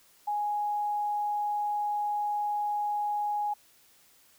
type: tone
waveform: sine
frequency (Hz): 830.6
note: G#5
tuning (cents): 0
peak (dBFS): -27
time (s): 0.27-3.54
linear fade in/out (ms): 10
effects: white hiss -61 dBFS RMS until 4.38 s